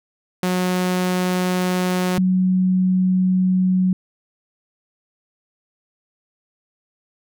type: tone pair in turn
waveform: sawtooth / sine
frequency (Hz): 182.1 / 185.07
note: F#3 / F#3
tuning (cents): -27 / +1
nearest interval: unison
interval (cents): 28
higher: second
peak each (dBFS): -14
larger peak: neither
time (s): 0.43-2.18 / 2.18-3.93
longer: neither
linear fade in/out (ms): 2
effects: none